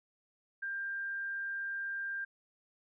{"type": "tone", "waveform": "sine", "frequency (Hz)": 1592, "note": "G6", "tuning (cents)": 26, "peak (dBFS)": -35, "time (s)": [0.62, 2.25], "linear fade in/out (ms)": 10, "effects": []}